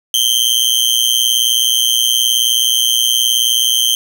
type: tone with amplitude modulation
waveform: sawtooth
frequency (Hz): 3136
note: G7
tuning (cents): 0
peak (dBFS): -4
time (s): 0.14-3.95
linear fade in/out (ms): 2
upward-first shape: sine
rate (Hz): 119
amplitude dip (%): 90
effects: none